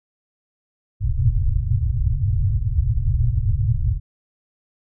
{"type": "low-pass noise", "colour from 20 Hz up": "white", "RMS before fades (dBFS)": -19, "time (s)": [1, 4], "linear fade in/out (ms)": 50, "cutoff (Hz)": 130, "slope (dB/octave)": 96, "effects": []}